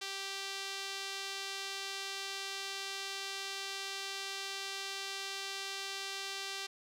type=tone with band-pass filter; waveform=sawtooth; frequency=391.4 Hz; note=G4; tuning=3 cents flat; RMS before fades=-41 dBFS; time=0.01-6.67 s; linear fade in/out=10 ms; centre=4200 Hz; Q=1.2; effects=none